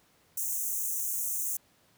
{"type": "high-pass noise", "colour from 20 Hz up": "white", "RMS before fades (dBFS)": -32, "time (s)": [0.37, 1.57], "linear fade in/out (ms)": 5, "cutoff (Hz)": 6000, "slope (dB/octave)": 96, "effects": ["pink hiss -65 dBFS RMS until 1.97 s", "high-pass 80 Hz 12 dB/octave"]}